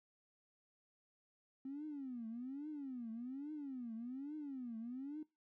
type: tone with vibrato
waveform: triangle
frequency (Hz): 261.6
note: C4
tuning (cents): 0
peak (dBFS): -39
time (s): 1.65-5.23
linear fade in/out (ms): 5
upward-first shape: triangle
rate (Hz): 1.2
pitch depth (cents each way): 300
effects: noise-tail reverb RT60 0.2 s tail -23 dB re dry + tanh soft clip ceiling -41 dBFS